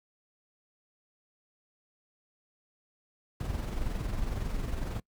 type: noise with amplitude modulation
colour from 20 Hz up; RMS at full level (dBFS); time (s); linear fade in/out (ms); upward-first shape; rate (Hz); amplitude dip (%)
brown; -31; 3.4-5; 5; sine; 21.9; 45
effects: noise-tail reverb RT60 0.1 s tail -23 dB re dry